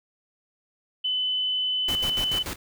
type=tone; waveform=sine; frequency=3017 Hz; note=F#7; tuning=33 cents sharp; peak=-23 dBFS; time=1.04-2.43 s; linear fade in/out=10 ms
type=noise with tremolo; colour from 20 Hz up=pink; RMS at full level=-32 dBFS; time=1.88-2.56 s; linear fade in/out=5 ms; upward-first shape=square; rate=6.9 Hz; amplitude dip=75%
effects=none